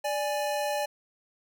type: tone pair together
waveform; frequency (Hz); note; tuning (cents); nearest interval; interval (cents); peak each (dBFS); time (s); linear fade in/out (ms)
square; 587.3 / 830.6; D5 / G#5; 0 / 0; tritone; 600; -30 / -32; 0.04-0.86; 10
effects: none